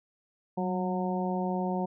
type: harmonic tone with a mistuned harmonic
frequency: 182.4 Hz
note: F#3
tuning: 24 cents flat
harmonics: 1 / 2 / 3 / 4 / 5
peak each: -30 / -35 / -37 / -35 / -37 dBFS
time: 0.57-1.86 s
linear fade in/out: 10 ms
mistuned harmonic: 1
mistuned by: +40 cents
effects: none